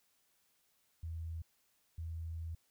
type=tone bursts at uneven times; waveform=sine; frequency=82 Hz; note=E2; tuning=9 cents flat; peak=-39 dBFS; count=2; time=1.03-1.42 / 1.98-2.55 s; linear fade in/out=5 ms; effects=white hiss -75 dBFS RMS until 2.7 s